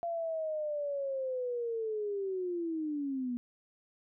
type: linear sweep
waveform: sine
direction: down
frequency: 687 to 238.1 Hz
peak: -32 dBFS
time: 0.03-3.37 s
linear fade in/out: 0 ms
effects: none